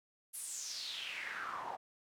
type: noise with band-pass filter sweep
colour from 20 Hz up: pink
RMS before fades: -43 dBFS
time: 0.33-1.77 s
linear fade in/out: 20 ms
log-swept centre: 11000 to 760 Hz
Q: 5
effects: none